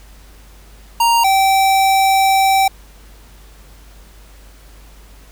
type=tone pair in turn; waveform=square; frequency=932.3 / 774.6 Hz; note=A#5 / G5; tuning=0 / -21 cents; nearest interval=minor third; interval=321 cents; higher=first; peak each=-11 dBFS; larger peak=neither; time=1-1.24 / 1.24-2.68 s; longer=second; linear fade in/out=5 ms; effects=added 50 Hz sine -40 dBFS peak until 5.31 s + pink hiss -47 dBFS RMS until 5.31 s